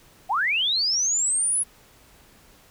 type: linear sweep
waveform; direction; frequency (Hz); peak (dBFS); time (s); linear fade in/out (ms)
sine; up; 681 to 10548; -20; 0.29-1.64; 20
effects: pink hiss -54 dBFS RMS until 2.7 s